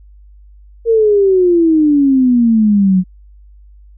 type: exponential sweep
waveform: sine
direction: down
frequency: 465.5 to 180.6 Hz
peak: -7 dBFS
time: 0.85-3.04 s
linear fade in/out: 50 ms
effects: added 50 Hz sine -38 dBFS peak until 3.97 s